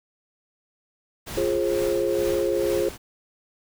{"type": "noise with tremolo", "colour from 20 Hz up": "pink", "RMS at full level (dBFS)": -33, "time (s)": [1.26, 2.98], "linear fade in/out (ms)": 20, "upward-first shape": "triangle", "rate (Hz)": 2.2, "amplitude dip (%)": 65}
{"type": "chord", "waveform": "sine", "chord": "F minor", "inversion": "none", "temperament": "equal with one note detuned", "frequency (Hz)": [349.2, 415.3, 534.2], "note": ["F4", "Ab4", "C5"], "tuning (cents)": [0, 0, 36], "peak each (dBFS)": -25, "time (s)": [1.37, 2.89], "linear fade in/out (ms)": 5}
{"effects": []}